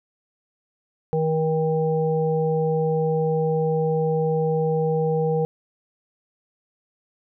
harmonic tone, 158.6 Hz, D#3, 33 cents sharp, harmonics 1 / 3 / 5, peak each -23 / -21 / -30 dBFS, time 1.13-5.45 s, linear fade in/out 0 ms, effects none

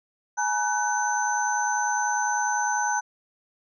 sine tone cluster, 843 / 953 / 1506 / 6140 Hz, G#5 / A#5 / F#6 / G8, +26 / +38 / +30 / -37 cents, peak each -26 / -29 / -28 / -30 dBFS, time 0.37-3.01 s, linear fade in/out 20 ms, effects none

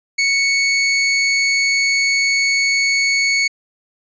sawtooth tone, 2217 Hz, C#7, in tune, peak -10 dBFS, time 0.18-3.48 s, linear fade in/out 10 ms, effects resampled to 16000 Hz

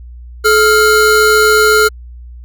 square tone pair together, 429.7 / 1396.9 Hz, A4 / F6, -41 / 0 cents, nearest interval octave + minor sixth, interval 2041 cents, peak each -10 dBFS, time 0.44-1.89 s, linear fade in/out 20 ms, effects added 60 Hz sine -29 dBFS peak until 2.44 s

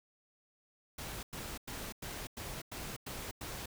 pink noise bursts, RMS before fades -43 dBFS, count 8, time 0.98-3.659 s, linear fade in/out 5 ms, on 250 ms, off 97 ms, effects none

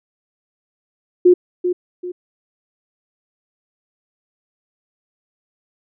sine tone with echo, 358.5 Hz, F4, 45 cents sharp, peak -6 dBFS, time 1.25-1.34 s, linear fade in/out 10 ms, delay 390 ms, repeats 2, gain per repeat -9 dB, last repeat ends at 2.12 s, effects none

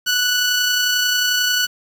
15% pulse tone with amplitude modulation, 1480 Hz, F#6, in tune, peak -8 dBFS, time 0.06-1.67 s, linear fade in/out 20 ms, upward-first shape sine, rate 31.2 Hz, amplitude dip 25%, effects 7-bit

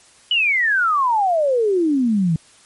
sine exponential sweep, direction down, 3003 to 155 Hz, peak -14 dBFS, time 0.31-2.36 s, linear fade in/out 2 ms, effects white hiss -50 dBFS RMS until 2.65 s + MP3 48 kbps

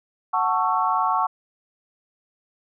sine chord, F# minor seventh, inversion none, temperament just, 740 / 888 / 1110 / 1332 Hz, F#5 / A5 / C#6 / E6, 0 / +16 / +2 / +18 cents, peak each -25 / -24 / -22 / -28 dBFS, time 0.33-1.27 s, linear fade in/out 10 ms, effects none

